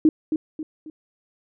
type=tone with echo; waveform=sine; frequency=311.1 Hz; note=D#4; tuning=in tune; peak=-11 dBFS; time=0.05-0.09 s; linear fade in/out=2 ms; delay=270 ms; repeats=3; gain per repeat=-8 dB; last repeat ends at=0.9 s; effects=none